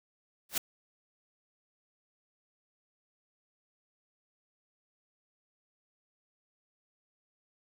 white noise with exponential growth, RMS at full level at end -24 dBFS, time 0.49-0.58 s, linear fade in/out 5 ms, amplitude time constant 19 ms, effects none

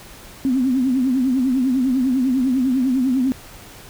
sine tone with vibrato, 258.1 Hz, C4, 23 cents flat, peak -15 dBFS, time 0.45-3.32 s, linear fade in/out 0 ms, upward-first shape triangle, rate 10 Hz, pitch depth 120 cents each way, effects pink hiss -41 dBFS RMS until 3.89 s

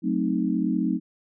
sine chord, F# diminished seventh, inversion none, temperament equal, 185 / 220 / 261.6 / 311.1 Hz, F#3 / A3 / C4 / Eb4, 0 / 0 / 0 / 0 cents, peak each -27 dBFS, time 0.02-1 s, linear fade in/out 50 ms, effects none

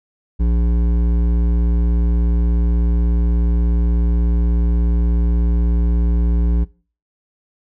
sine tone with hard clipping, 58.27 Hz, A#1, in tune, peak -15 dBFS, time 0.39-6.65 s, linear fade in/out 20 ms, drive 11 dB, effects noise-tail reverb RT60 0.4 s tail -22 dB re dry

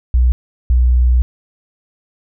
sine tone pair in turn, 61.6 / 61.6 Hz, B1 / B1, -4 / -4 cents, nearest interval unison, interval 0 cents, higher neither, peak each -8 dBFS, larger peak neither, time 0.14-0.32 / 0.7-1.22 s, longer second, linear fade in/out 0 ms, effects none

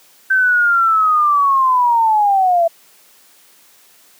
sine linear sweep, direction down, 1553 to 659.3 Hz, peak -10 dBFS, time 0.3-2.68 s, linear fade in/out 10 ms, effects white hiss -49 dBFS RMS until 4.19 s + high-pass 200 Hz 12 dB/octave

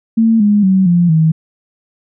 sine tone with pitch steps, 225.5 / 206.8 / 189.62 / 173.88 / 159.45 Hz, A3 / G#3 / F#3 / F3 / D#3, +43 / -7 / +43 / -7 / +43 cents, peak -7 dBFS, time 0.17-1.32 s, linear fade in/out 10 ms, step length 230 ms, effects none

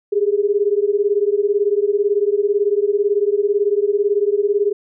sine beating tone pair, 400 / 418 Hz, G4 / G#4, +35 / +11 cents, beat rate 18 Hz, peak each -17 dBFS, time 0.12-4.73 s, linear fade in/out 10 ms, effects none

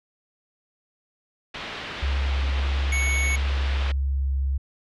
white low-pass noise, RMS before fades -35 dBFS, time 1.54-3.92 s, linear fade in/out 5 ms, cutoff 3500 Hz, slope 24 dB/octave
sine tone with vibrato, 68 Hz, C#2, 33 cents flat, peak -21 dBFS, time 2.02-4.58 s, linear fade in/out 10 ms, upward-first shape triangle, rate 1.6 Hz, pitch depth 11 cents each way
square tone, 2217 Hz, C#7, in tune, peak -25 dBFS, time 2.92-3.36 s, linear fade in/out 5 ms
effects resampled to 32000 Hz

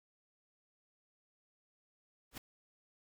pink noise with exponential growth, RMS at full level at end -38 dBFS, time 2.31-2.38 s, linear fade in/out 5 ms, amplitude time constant 15 ms, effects none

